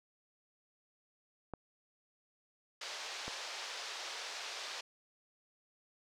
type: clicks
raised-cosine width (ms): 1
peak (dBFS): -27 / -27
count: 2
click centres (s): 1.537 / 3.28
type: band-pass noise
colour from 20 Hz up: white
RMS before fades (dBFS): -44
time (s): 2.81-4.81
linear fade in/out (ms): 5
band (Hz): 460 to 5600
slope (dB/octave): 24
effects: none